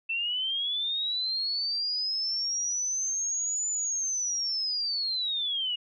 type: linear two-way sweep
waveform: sine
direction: up then down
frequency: 2661 to 7040 to 2853 Hz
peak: -27 dBFS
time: 0.09-5.76 s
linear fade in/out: 10 ms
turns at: 3.69 s
effects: none